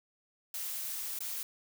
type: noise with dropouts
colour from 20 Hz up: blue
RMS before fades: -38 dBFS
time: 0.54-1.43 s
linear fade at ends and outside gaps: 2 ms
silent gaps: 1.189-1.205 s
effects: none